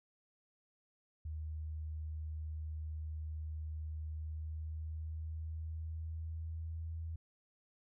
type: tone with pitch glide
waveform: sine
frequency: 77.78 to 81.46 Hz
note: D#2 to E2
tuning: 0 to -20 cents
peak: -39 dBFS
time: 1.25-7.16 s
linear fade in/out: 5 ms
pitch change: +80 cents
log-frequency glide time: 4.08-6.98 s
effects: none